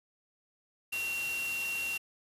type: tone in noise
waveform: sine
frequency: 2746 Hz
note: F7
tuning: 30 cents flat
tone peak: -32 dBFS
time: 0.92-1.98 s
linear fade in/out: 10 ms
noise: white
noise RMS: -41 dBFS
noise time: 0.92-1.98 s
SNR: +6 dB
effects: resampled to 32000 Hz